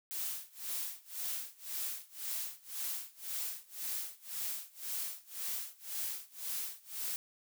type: noise with tremolo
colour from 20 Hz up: blue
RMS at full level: -37 dBFS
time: 0.11-7.16 s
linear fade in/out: 0 ms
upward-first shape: sine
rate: 1.9 Hz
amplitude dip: 95%
effects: none